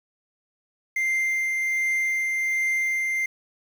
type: tone with tremolo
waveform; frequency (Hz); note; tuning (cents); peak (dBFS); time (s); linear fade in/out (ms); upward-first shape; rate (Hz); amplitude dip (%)
triangle; 2093; C7; 0; -19; 0.96-3.26; 5; triangle; 1.3; 25
effects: 8-bit